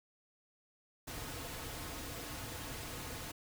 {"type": "noise with comb filter", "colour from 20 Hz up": "pink", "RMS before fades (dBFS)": -44, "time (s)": [1.07, 3.32], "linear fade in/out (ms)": 10, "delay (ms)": 5.1, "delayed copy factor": -0.5, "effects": []}